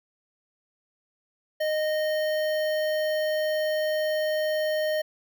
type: tone with notch filter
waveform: square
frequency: 617 Hz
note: D#5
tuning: 15 cents flat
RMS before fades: -26 dBFS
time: 1.6-5.02 s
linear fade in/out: 10 ms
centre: 7900 Hz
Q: 0.8
effects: none